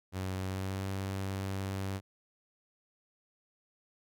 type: tone with pitch glide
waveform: sawtooth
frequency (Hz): 94 to 96.75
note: F#2 to G2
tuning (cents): +28 to -22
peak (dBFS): -30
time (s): 0.12-2.01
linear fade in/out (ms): 50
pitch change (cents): +50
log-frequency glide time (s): 0.36-0.87
effects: none